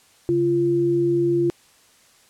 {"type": "tone pair together", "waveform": "sine", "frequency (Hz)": [139.5, 344.3], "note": ["C#3", "F4"], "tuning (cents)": [11, -25], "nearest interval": "octave + major third", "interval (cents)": 1564, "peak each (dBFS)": [-26, -17], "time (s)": [0.29, 1.5], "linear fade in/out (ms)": 0, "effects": ["white hiss -55 dBFS RMS until 2.29 s", "low-pass 10000 Hz 12 dB/octave"]}